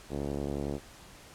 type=tone with low-pass filter; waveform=5% pulse; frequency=71 Hz; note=C#2; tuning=42 cents sharp; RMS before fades=-34 dBFS; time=0.09-0.8 s; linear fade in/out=50 ms; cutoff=430 Hz; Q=0.98; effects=pink hiss -52 dBFS RMS until 1.34 s + low-pass 11000 Hz 12 dB/octave